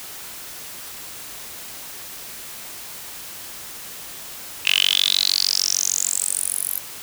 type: tone with high-pass filter sweep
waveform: 10% pulse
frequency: 46.56 Hz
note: F#1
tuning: 12 cents sharp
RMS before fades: -21 dBFS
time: 4.65-6.79 s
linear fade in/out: 10 ms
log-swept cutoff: 2700 to 12000 Hz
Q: 8.1
effects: white hiss -36 dBFS RMS until 7.02 s